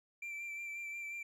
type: tone with vibrato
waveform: triangle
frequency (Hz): 2349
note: D7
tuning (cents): 0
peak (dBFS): -39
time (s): 0.22-1.23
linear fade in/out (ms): 5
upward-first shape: sine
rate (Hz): 5.6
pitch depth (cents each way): 22
effects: none